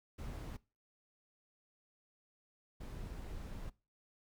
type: noise bursts at uneven times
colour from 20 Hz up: brown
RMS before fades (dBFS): -45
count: 2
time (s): 0.18-0.57 / 2.8-3.7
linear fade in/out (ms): 10
effects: noise-tail reverb RT60 0.3 s tail -21 dB re dry